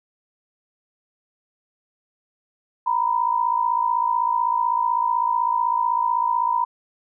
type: tone pair together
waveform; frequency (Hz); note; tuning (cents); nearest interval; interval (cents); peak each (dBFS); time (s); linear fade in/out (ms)
sine; 940 / 995.9; A#5 / B5; +14 / +14; minor second; 100; -21; 2.86-6.65; 10
effects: none